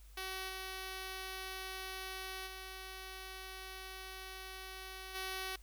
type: tone with level steps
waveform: 5% pulse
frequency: 378.2 Hz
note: F#4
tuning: 38 cents sharp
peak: -29 / -31 / -35 / -28 dBFS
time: 0.17-5.56 s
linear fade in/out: 5 ms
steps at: 0.48 / 2.46 / 5.14 s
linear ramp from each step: 20 ms
effects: added 50 Hz sine -54 dBFS peak until 5.62 s + white hiss -66 dBFS RMS until 5.62 s